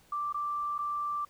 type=tone with dropouts; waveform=sine; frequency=1174.7 Hz; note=D6; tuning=in tune; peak=-30 dBFS; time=0.12-1.25 s; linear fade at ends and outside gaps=5 ms; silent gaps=0.326-0.343 / 0.781-0.788 s; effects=pink hiss -62 dBFS RMS until 1.29 s